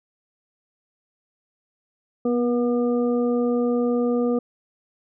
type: harmonic tone with a mistuned harmonic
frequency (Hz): 241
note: B3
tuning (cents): -42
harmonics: 1 / 2 / 3 / 5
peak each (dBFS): -21 / -22 / -35 / -37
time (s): 2.25-4.39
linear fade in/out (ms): 5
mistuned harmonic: 1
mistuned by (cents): +18
effects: none